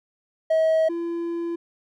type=tone pair in turn; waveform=triangle; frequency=640 / 339 Hz; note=D#5 / E4; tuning=+49 / +49 cents; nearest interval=major seventh; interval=1100 cents; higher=first; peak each=-14 / -23 dBFS; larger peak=first; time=0.5-0.89 / 0.89-1.56 s; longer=second; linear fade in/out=10 ms; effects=tanh soft clip ceiling -11 dBFS